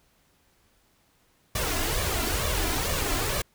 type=noise with flanger; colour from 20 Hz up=pink; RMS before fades=-27 dBFS; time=1.55-3.42 s; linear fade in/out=5 ms; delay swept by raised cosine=1.7 to 3 ms; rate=2.2 Hz; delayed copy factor=+0.65; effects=pink hiss -65 dBFS RMS until 3.54 s